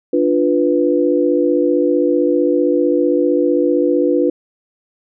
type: chord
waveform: sine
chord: B diminished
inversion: first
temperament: equal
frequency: 293.7 / 349.2 / 493.9 Hz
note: D4 / F4 / B4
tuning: 0 / 0 / 0 cents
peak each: -16 dBFS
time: 0.13-4.3 s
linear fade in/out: 5 ms
effects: none